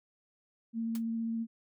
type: tone with vibrato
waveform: sine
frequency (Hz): 227.7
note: A#3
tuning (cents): -40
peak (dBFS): -31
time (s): 0.73-1.47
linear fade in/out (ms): 50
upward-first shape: sine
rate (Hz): 15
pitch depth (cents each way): 10
type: noise with exponential decay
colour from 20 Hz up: white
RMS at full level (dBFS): -42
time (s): 0.95-1.03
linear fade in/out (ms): 1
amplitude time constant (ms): 16
effects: none